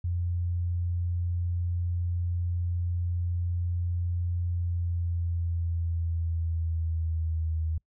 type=tone with pitch glide; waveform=sine; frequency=87.31 to 80.06 Hz; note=F2 to D#2; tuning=0 to +50 cents; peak=-26 dBFS; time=0.04-7.78 s; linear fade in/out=5 ms; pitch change=-150 cents; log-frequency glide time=4.47-7.63 s; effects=noise-tail reverb RT60 0.1 s tail -26 dB re dry